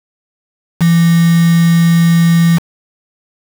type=tone with quantisation; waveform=sine; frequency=168.1 Hz; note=E3; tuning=34 cents sharp; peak=-6 dBFS; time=0.8-2.59 s; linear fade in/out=20 ms; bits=3; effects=none